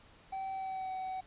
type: tone with pitch glide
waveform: triangle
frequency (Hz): 770 to 753.3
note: G5 to F#5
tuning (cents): -31 to +31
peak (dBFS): -34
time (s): 0.32-1.21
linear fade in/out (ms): 10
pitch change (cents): -38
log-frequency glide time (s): 0.53-0.92
effects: pink hiss -60 dBFS RMS until 1.26 s + resampled to 8000 Hz